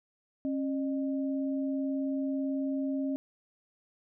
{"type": "tone pair together", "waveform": "sine", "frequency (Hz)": [271.7, 610], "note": ["C#4", "D#5"], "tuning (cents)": [-35, -34], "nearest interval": "octave + major second", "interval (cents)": 1401, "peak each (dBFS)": [-29, -39], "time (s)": [0.45, 3.16], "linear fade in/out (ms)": 0, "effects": []}